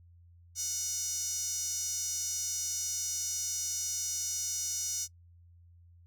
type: tone with high-pass filter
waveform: sawtooth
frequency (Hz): 734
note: F#5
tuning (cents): -14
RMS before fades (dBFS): -35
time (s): 0.55-5.08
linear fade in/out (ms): 50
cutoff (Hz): 6100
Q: 5.4
effects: noise-tail reverb RT60 0.1 s tail -22 dB re dry + added 86 Hz sine -55 dBFS peak until 6.06 s